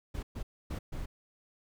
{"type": "noise bursts at uneven times", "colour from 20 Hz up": "brown", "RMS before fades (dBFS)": -37, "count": 4, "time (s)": [[0.14, 0.23], [0.35, 0.43], [0.7, 0.79], [0.92, 1.06]], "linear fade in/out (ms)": 10, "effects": []}